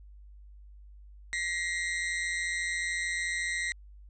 40% pulse tone pair together, 1911.2 / 2085 Hz, A#6 / C7, +43 / -7 cents, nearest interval major second, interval 150 cents, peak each -31 / -33 dBFS, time 1.33-3.72 s, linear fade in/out 0 ms, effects added 50 Hz sine -48 dBFS peak until 4.09 s + resampled to 22050 Hz

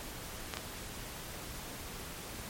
clicks, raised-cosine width 0.2 ms, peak -18 dBFS, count 2, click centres 0.538 / 0.571 s, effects pink hiss -44 dBFS RMS until 2.49 s + MP3 64 kbps

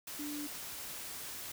sine tone in noise, 293.7 Hz, D4, in tune, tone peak -39 dBFS, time 0.19-0.47 s, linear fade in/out 5 ms, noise white, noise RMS -44 dBFS, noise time 0.07-1.52 s, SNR +2 dB, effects none

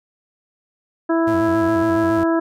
harmonic tone, 330 Hz, E4, 2 cents sharp, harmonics 1 / 2 / 3 / 4 / 5, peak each -16 / -22 / -26 / -28 / -30 dBFS, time 1.09-2.4 s, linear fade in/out 10 ms
30% pulse tone with vibrato, 100.7 Hz, G2, 47 cents sharp, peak -24 dBFS, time 1.27-2.24 s, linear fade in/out 5 ms, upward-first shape square, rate 7.2 Hz, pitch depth 160 cents each way
effects none

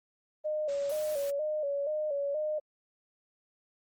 sine tone with vibrato, 587.3 Hz, D5, in tune, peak -29 dBFS, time 0.44-2.6 s, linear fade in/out 20 ms, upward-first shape square, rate 2.1 Hz, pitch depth 69 cents each way
white noise, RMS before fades -46 dBFS, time 0.68-1.31 s, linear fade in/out 10 ms
effects Opus 24 kbps

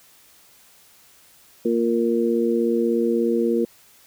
harmonic tone, 116.54 Hz, A#2, in tune, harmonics 2 / 3 / 4, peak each -22 / -22 / -22 dBFS, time 1.65-3.65 s, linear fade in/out 5 ms, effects white hiss -53 dBFS RMS until 4.06 s

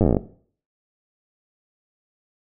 slowing click train, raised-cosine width 2 ms, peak -5 dBFS, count 12, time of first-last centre 0.01-0.168 s, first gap 9 ms, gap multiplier 1.09, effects noise-tail reverb RT60 0.5 s tail -17 dB re dry

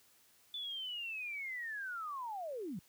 sine linear sweep, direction down, 3504 to 155.56 Hz, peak -39 dBFS, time 0.54-2.79 s, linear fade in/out 2 ms, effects white hiss -67 dBFS RMS until 2.88 s + high-pass 60 Hz 12 dB/octave

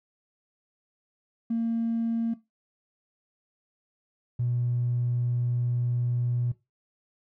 triangle tone pair in turn, 229.3 / 121.47 Hz, A#3 / B2, -28 / -28 cents, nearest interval major seventh, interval 1100 cents, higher first, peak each -20 dBFS, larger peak neither, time 1.5-2.34 / 4.39-6.52 s, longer second, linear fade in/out 10 ms, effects noise-tail reverb RT60 0.2 s tail -19 dB re dry + tanh soft clip ceiling -22 dBFS

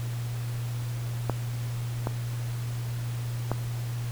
clicks, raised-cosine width 1 ms, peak -12 / -14 / -13 dBFS, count 3, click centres 1.297 / 2.071 / 3.516 s, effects added 119 Hz sine -29 dBFS peak until 4.11 s + pink hiss -44 dBFS RMS until 4.11 s

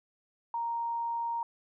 sine tone, 932.3 Hz, A#5, in tune, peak -30 dBFS, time 0.54-1.43 s, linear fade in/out 2 ms, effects none

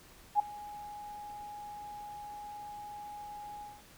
sine tone with ADSR envelope, 830 Hz, G#5, 1 cent flat, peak -20 dBFS, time 0.35-3.83 s, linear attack 45 ms, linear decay 7 ms, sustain -22 dB, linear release 210 ms, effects pink hiss -57 dBFS RMS until 3.97 s

